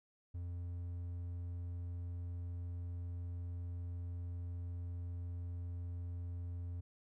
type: tone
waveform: triangle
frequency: 87.31 Hz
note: F2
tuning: in tune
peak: -38 dBFS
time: 0.34-6.81 s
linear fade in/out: 10 ms
effects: none